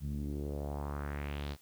sawtooth tone with low-pass filter sweep, 72 Hz, D2, 34 cents flat, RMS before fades -38 dBFS, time 0-1.57 s, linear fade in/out 50 ms, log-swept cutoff 160 to 4700 Hz, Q 2.5, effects white hiss -64 dBFS RMS until 1.61 s

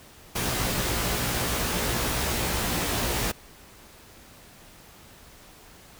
pink noise with comb filter, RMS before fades -27 dBFS, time 0.35-3.32 s, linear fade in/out 10 ms, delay 17 ms, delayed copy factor +0.95, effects pink hiss -50 dBFS RMS until 5.99 s

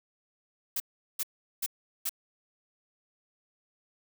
blue noise bursts, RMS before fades -31 dBFS, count 4, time 0.76-2.094 s, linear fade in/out 5 ms, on 41 ms, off 390 ms, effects none

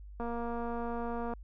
click train, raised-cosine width 1 ms, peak -25 dBFS, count 268, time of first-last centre 0.2-1.336 s, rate 235 Hz, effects added 50 Hz sine -45 dBFS peak until 1.43 s

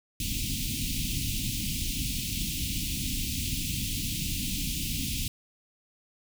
pink band-stop noise, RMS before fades -31 dBFS, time 0.2-5.28 s, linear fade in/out 2 ms, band 290 to 2500 Hz, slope 48 dB/octave, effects none

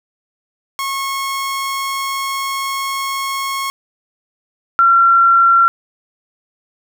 sawtooth / sine tone pair in turn, 1091 / 1365.9 Hz, C#6 / F6, -28 / -39 cents, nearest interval major third, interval 389 cents, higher second, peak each -15 / -7 dBFS, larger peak second, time 0.79-3.7 / 4.79-5.68 s, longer first, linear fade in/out 0 ms, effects none

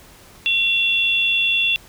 sine tone pair together, 2731 / 3441 Hz, F7 / A7, -39 / -39 cents, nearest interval major third, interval 400 cents, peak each -17 / -20 dBFS, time 0.46-1.76 s, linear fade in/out 0 ms, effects pink hiss -46 dBFS RMS until 1.88 s

